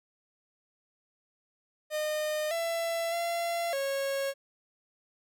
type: tone with pitch steps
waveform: 45% pulse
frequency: 611 / 669 / 682 / 549 Hz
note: D#5 / E5 / F5 / C#5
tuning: -32 / +25 / -41 / -17 cents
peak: -29 dBFS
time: 1.9-4.34 s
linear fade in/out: 50 ms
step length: 610 ms
effects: none